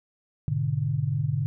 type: chord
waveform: sine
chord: G# diminished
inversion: none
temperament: equal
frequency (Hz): 103.83 / 123.47 / 146.83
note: G#2 / B2 / D3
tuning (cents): 0 / 0 / 0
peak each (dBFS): -30 / -28 / -26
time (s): 0.48-1.46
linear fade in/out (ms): 0
effects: none